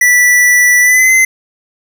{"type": "tone with pitch glide", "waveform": "square", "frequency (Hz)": [1965, 2057], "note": ["B6", "C7"], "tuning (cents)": [-9, -30], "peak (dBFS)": -6, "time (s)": [0.01, 1.25], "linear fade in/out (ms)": 5, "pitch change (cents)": 79, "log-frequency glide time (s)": [0.81, 1.12], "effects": []}